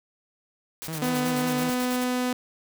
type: noise with tremolo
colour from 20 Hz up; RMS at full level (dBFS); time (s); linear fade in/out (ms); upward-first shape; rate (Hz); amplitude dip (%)
white; -36; 0.82-2.04; 0; square; 9.2; 75
type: tone with vibrato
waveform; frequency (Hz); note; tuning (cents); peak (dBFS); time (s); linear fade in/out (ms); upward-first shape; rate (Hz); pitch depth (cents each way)
sawtooth; 155.56; D#3; 0; -27; 0.88-1.7; 0; sine; 5.5; 78
type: tone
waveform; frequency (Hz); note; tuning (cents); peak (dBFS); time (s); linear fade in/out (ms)
sawtooth; 250; B3; +21; -20; 1.02-2.33; 2
effects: none